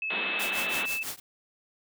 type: tone with pitch glide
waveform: sine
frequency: 2600 to 2632 Hz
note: E7 to E7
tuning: -24 to -3 cents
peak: -29 dBFS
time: 0.02-1.03 s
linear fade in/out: 2 ms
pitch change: +21 cents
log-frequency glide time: 0.14-0.8 s
type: band-pass noise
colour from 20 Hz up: white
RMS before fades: -34 dBFS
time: 0.1-0.86 s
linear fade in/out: 5 ms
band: 170 to 3800 Hz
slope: 96 dB/octave
type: noise with tremolo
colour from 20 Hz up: white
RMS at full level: -33 dBFS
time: 0.39-1.2 s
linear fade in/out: 10 ms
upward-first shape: triangle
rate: 6.1 Hz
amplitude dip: 100%
effects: none